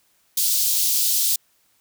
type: high-pass noise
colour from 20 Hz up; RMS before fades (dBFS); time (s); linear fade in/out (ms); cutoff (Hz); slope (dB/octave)
white; -20; 0.37-1.36; 5; 3700; 24
effects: white hiss -63 dBFS RMS until 1.8 s